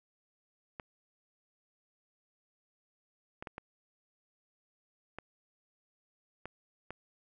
clicks, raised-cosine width 0.5 ms, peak -26 dBFS, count 7, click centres 0.798 / 3.425 / 3.472 / 3.581 / 5.186 / 6.456 / 6.906 s, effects none

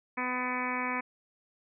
harmonic tone, 251 Hz, B3, 28 cents sharp, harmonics 1 / 2 / 3 / 4 / 5 / 6 / 7 / 8 / 9 / 10, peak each -37 / -42 / -42 / -35 / -40 / -45 / -39 / -42 / -36 / -45 dBFS, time 0.17-1.01 s, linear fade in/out 10 ms, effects none

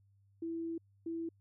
sine tone bursts at uneven times, 331 Hz, E4, 7 cents sharp, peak -36 dBFS, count 2, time 0.42-0.78 / 1.06-1.29 s, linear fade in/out 5 ms, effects added 99 Hz sine -65 dBFS peak until 1.4 s

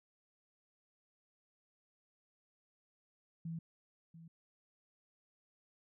sine tone with echo, 164.81 Hz, E3, in tune, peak -39 dBFS, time 3.45-3.59 s, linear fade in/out 5 ms, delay 690 ms, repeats 1, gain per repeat -13 dB, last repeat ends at 4.28 s, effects none

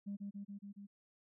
sine tone with echo, 201.1 Hz, G3, 44 cents sharp, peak -38 dBFS, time 0.06-0.17 s, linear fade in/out 20 ms, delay 140 ms, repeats 5, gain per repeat -2 dB, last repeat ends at 0.87 s, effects tanh soft clip ceiling -36 dBFS

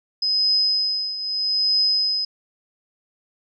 sine tone with tremolo, 5050 Hz, D#8, 25 cents sharp, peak -15 dBFS, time 0.22-2.25 s, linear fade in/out 5 ms, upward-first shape triangle, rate 0.79 Hz, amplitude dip 75%, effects none

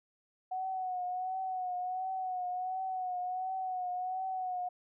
sine tone with vibrato, 740 Hz, F#5, in tune, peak -33 dBFS, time 0.51-4.69 s, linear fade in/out 10 ms, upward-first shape triangle, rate 1.4 Hz, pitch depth 51 cents each way, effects none

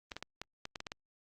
clicks, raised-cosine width 0.2 ms, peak -23 dBFS, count 9, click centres 0.118 / 0.166 / 0.226 / 0.416 / 0.654 / 0.758 / 0.804 / 0.868 / 0.919 s, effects Opus 32 kbps

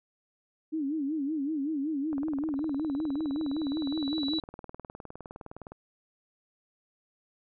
sine tone with vibrato, 294.8 Hz, D4, 7 cents sharp, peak -28 dBFS, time 0.72-4.4 s, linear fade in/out 20 ms, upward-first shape sine, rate 5.3 Hz, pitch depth 150 cents each way
click train, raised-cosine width 1 ms, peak -28 dBFS, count 71, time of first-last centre 2.13-5.72 s, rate 19.5 Hz
sine tone with exponential growth, 3930 Hz, B7, 9 cents flat, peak -30 dBFS, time 2.56-4.4 s, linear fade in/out 2 ms, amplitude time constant 400 ms
effects none

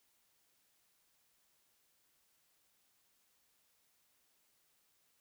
silence, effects white hiss -75 dBFS RMS until 5.2 s

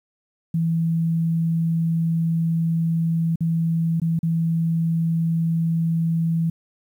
sine tone with dropouts, 164.81 Hz, E3, in tune, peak -18 dBFS, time 0.54-6.5 s, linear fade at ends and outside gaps 5 ms, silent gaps 3.358-3.406 / 4-4.017 / 4.191-4.23 s, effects 9-bit

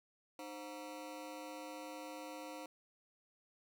25% pulse ring-modulated tone, 415.3 Hz, G#4, in tune, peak -39 dBFS, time 0.39-2.66 s, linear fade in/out 2 ms, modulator 110 Hz, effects none

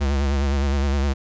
square tone with vibrato, 69.6 Hz, C#2, 8 cents sharp, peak -19 dBFS, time 0-1.14 s, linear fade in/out 20 ms, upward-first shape sine, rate 9.7 Hz, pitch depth 67 cents each way, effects resampled to 16000 Hz

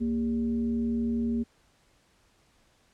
sine tone with frequency modulation, 233.1 Hz, A#3, in tune, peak -25 dBFS, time 0-1.44 s, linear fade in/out 20 ms, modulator 168 Hz, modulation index 0.44, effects pink hiss -65 dBFS RMS until 2.93 s + low-pass 9000 Hz 12 dB/octave

